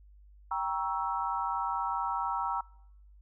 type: chord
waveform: sine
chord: G diminished seventh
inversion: none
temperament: equal with one note detuned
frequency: 784 / 944.3 / 1108.7 / 1318.5 Hz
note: G5 / Bb5 / Db6 / Fb6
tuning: 0 / +22 / 0 / 0 cents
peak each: -36 / -32 / -38 / -35 dBFS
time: 0.51-2.61 s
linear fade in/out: 5 ms
effects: noise-tail reverb RT60 0.8 s tail -25 dB re dry + added 50 Hz sine -53 dBFS peak until 3.21 s